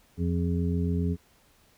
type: harmonic tone with a mistuned harmonic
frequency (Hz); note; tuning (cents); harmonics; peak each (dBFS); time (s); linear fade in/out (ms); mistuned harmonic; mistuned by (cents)
87.2; F2; -2; 1 / 2 / 3 / 5; -27 / -28 / -33 / -36; 0.17-1.17; 50; 5; -75
effects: pink hiss -62 dBFS RMS until 1.77 s